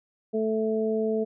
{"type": "harmonic tone", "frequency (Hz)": 219.5, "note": "A3", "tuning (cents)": -4, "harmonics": [1, 2, 3], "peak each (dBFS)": [-28, -25, -33], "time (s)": [0.33, 1.25], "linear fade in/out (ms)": 20, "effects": []}